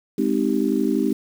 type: chord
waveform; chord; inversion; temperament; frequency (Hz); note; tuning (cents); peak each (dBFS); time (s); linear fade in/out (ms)
sine; Ab major seventh; none; just; 207.7 / 259.6 / 311.5 / 389.3; Ab3 / C4 / Eb4 / G4; 0 / -13 / +2 / -12; -24 / -22 / -23 / -25; 0.18-1.13; 5
effects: 7-bit